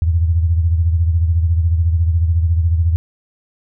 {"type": "beating tone pair", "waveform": "sine", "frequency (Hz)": [82.41, 96.41], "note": ["E2", "G2"], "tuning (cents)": [0, -28], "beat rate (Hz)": 14, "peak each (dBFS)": [-12, -21], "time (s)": [0.02, 2.96], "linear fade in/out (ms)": 0, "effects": []}